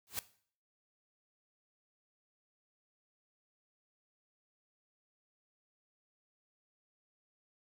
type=noise with exponential growth; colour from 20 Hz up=white; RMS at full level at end=-33 dBFS; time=0.07-0.19 s; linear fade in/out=0 ms; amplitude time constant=26 ms; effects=noise-tail reverb RT60 0.5 s tail -17 dB re dry